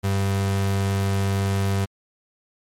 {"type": "tone", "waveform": "35% pulse", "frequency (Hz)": 98, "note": "G2", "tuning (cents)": 0, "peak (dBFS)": -18, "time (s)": [0.03, 1.86], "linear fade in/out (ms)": 20, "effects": ["MP3 64 kbps"]}